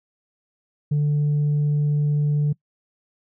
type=tone; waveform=sine; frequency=147.4 Hz; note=D3; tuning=7 cents sharp; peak=-15 dBFS; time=0.91-2.53 s; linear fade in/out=10 ms; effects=noise-tail reverb RT60 0.1 s tail -24 dB re dry + tanh soft clip ceiling -16 dBFS